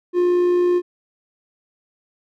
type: tone with amplitude modulation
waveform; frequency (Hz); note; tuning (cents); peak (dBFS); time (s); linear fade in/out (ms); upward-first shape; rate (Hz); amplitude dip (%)
triangle; 354.8; F4; +27; -11; 0.13-0.82; 50; sine; 59; 25
effects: none